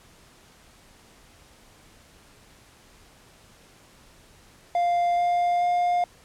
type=tone with pitch steps; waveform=triangle; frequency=698.5 / 703 / 707.4 Hz; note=F5 / F5 / F5; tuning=0 / +11 / +22 cents; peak=-18 dBFS; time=4.75-6.04 s; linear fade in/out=2 ms; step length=430 ms; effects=pink hiss -54 dBFS RMS until 6.24 s + low-pass 11000 Hz 12 dB/octave